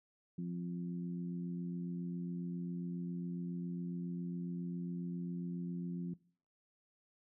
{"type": "harmonic tone", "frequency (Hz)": 87.31, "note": "F2", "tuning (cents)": 0, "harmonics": [2, 3, 4], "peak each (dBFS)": [-38, -47, -52], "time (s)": [0.38, 6.14], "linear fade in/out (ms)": 5, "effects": ["noise-tail reverb RT60 0.5 s tail -22 dB re dry"]}